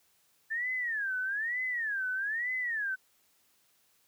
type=tone with vibrato; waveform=sine; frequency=1747 Hz; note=A6; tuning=13 cents flat; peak=-30 dBFS; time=0.5-2.96 s; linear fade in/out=20 ms; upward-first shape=sine; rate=1.1 Hz; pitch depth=260 cents each way; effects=white hiss -69 dBFS RMS until 4.07 s + high-pass 60 Hz 12 dB/octave